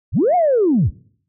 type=linear two-way sweep; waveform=sine; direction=up then down; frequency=49 to 740 to 49 Hz; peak=-11 dBFS; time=0.12-0.91 s; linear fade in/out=50 ms; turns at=0.35 s; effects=noise-tail reverb RT60 0.6 s tail -23 dB re dry + tanh soft clip ceiling -7 dBFS